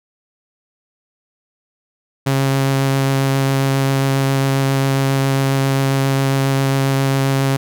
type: tone with vibrato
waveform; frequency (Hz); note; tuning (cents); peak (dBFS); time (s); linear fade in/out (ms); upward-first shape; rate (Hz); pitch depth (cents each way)
sawtooth; 135.9; C#3; -34; -10; 2.26-7.57; 10; sine; 7.4; 9
effects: none